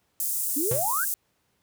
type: high-pass noise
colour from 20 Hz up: pink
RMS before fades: -28 dBFS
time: 0.2-1.14 s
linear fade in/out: 0 ms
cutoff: 8200 Hz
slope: 24 dB/octave
type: exponential sweep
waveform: sine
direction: up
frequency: 267.9 to 1661.2 Hz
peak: -26 dBFS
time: 0.56-1.05 s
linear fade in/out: 10 ms
type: tone with exponential decay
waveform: square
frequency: 125.7 Hz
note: B2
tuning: 31 cents sharp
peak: -26 dBFS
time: 0.71-0.92 s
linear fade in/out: 2 ms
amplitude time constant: 44 ms
effects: pink hiss -71 dBFS RMS until 1.62 s + high-pass 60 Hz 12 dB/octave